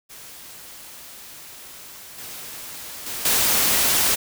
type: noise with level steps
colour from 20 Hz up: white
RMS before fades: -41 / -36 / -30 / -19 dBFS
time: 0.09-4.16 s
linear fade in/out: 20 ms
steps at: 2.18 / 3.06 / 3.25 s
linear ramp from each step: 5 ms
effects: none